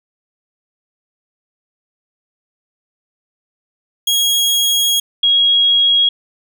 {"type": "tone pair in turn", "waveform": ["sawtooth", "sine"], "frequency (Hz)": [3298, 3298], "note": ["G#7", "G#7"], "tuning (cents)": [-13, -13], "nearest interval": "unison", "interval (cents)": 0, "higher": "neither", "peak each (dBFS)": -9, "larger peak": "neither", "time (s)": [[4.07, 5], [5.23, 6.09]], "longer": "first", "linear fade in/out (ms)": 5, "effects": []}